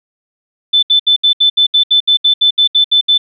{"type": "tone bursts", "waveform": "sine", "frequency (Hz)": 3520, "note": "A7", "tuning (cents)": 0, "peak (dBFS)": -6, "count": 15, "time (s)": [0.73, 3.18], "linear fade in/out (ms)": 10, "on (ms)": 98, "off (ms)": 70, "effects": []}